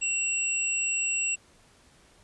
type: tone pair together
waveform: sine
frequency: 2737 / 7741 Hz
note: F7 / B8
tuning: -36 / -36 cents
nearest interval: octave + tritone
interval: 1800 cents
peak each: -28 dBFS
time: 0.01-1.36 s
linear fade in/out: 20 ms
effects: pink hiss -59 dBFS RMS until 2.23 s + resampled to 24000 Hz